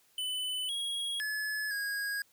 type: tone with pitch steps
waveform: square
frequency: 3007 / 3305 / 1712 / 1642 Hz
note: F#7 / G#7 / A6 / G#6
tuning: +27 / -9 / -48 / -20 cents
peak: -33 dBFS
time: 0.18-2.22 s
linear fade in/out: 2 ms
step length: 510 ms
effects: white hiss -67 dBFS RMS until 2.32 s